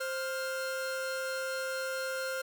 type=tone pair together; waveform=45% pulse; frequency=525.2 / 1402 Hz; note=C5 / F6; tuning=+6 / +6 cents; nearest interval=octave + perfect fourth; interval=1700 cents; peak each=-35 / -37 dBFS; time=0-2.42 s; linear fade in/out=10 ms; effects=none